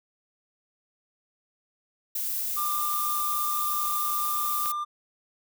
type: noise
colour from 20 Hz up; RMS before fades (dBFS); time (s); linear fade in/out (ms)
violet; -30; 2.15-4.72; 5
type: tone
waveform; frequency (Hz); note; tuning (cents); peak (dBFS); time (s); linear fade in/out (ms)
triangle; 1195; D6; +30; -26; 2.56-4.85; 20
type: click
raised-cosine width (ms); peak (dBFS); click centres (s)
0.2; -20; 4.659
effects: none